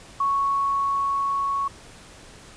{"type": "tone with level ramp", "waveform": "sine", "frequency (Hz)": 1108.7, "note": "C#6", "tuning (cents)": 0, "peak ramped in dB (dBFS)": [-19, -22], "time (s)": [0.2, 1.68], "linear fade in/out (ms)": 5, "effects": ["pink hiss -46 dBFS RMS until 2.56 s", "resampled to 22050 Hz"]}